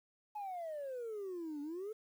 sine exponential two-way sweep, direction down then up, 857 to 283.7 to 447.6 Hz, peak -38 dBFS, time 0.35-1.93 s, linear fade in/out 10 ms, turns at 1.61 s, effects tanh soft clip ceiling -38 dBFS + 11-bit

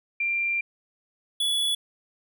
sine / square tone pair in turn, 2375 / 3413 Hz, D7 / G#7, +19 / +47 cents, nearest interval tritone, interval 628 cents, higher second, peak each -23 dBFS, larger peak neither, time 0.2-0.61 / 1.4-1.75 s, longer first, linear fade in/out 5 ms, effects none

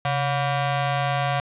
sawtooth ring-modulated tone, 426.8 Hz, G#4, 47 cents sharp, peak -14 dBFS, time 0.05-1.4 s, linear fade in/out 2 ms, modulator 292 Hz, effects resampled to 8000 Hz + 9-bit

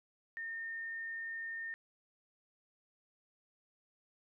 sine tone, 1823 Hz, A#6, 39 cents flat, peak -39 dBFS, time 0.37-1.74 s, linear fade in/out 0 ms, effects none

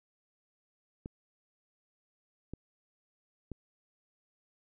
clicks, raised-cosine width 3 ms, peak -27 dBFS, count 3, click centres 1.059 / 2.536 / 3.517 s, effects none

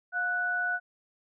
sine tone pair together, 711.5 / 1480 Hz, F5 / F#6, +32 / 0 cents, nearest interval octave + minor second, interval 1268 cents, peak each -35 / -27 dBFS, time 0.12-0.8 s, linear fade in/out 50 ms, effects none

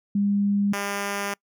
sine / 5% pulse tone pair in turn, 201.9 / 201.1 Hz, G#3 / G3, -49 / +44 cents, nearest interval unison, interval 7 cents, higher first, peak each -19 / -15 dBFS, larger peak second, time 0.15-0.73 / 0.73-1.34 s, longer second, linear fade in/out 5 ms, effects noise-tail reverb RT60 0.1 s tail -26 dB re dry

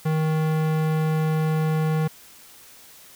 square tone with low-pass filter, 157 Hz, D#3, 16 cents sharp, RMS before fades -22 dBFS, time 0.05-2.08 s, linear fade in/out 10 ms, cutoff 2500 Hz, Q 0.52, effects white hiss -48 dBFS RMS until 3.15 s

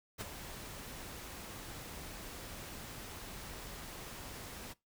pink noise with ADSR envelope, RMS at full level -39 dBFS, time 0.18-4.74 s, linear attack 29 ms, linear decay 24 ms, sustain -8 dB, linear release 22 ms, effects noise-tail reverb RT60 0.2 s tail -21 dB re dry

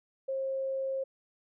sine tone, 535 Hz, C5, 38 cents sharp, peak -30 dBFS, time 0.28-1.04 s, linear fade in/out 10 ms, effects none

